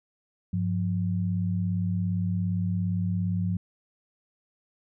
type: tone pair together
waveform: sine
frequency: 100 / 177.41 Hz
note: G2 / F3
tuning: +35 / +28 cents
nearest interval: minor seventh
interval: 993 cents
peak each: -27 dBFS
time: 0.53-3.57 s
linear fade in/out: 5 ms
effects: none